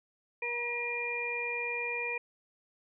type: harmonic tone with a mistuned harmonic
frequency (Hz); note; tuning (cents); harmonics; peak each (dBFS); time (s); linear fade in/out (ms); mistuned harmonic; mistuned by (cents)
477.2; A#4; +41; 1 / 2 / 4 / 5; -39 / -42 / -43 / -33; 0.42-2.18; 5; 5; +17
effects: none